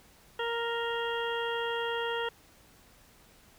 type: harmonic tone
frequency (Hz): 466.2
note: A#4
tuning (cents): 0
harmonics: 1 / 2 / 3 / 4 / 6 / 7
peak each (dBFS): -33 / -36 / -38 / -39 / -41 / -41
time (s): 0.39-2.29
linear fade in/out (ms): 5
effects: pink hiss -59 dBFS RMS until 3.58 s